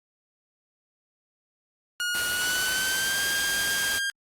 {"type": "tone with pitch glide", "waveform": "sawtooth", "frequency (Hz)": [1440, 1607], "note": ["F#6", "G6"], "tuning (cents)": [-47, 43], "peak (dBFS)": -22, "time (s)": [2, 4.1], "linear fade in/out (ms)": 0, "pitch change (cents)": 190, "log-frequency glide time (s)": [2.26, 3.26]}
{"type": "noise", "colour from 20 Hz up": "white", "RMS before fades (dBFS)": -29, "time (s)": [2.14, 3.99], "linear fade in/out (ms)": 10}
{"effects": ["low-pass 12000 Hz 12 dB/octave", "Opus 32 kbps"]}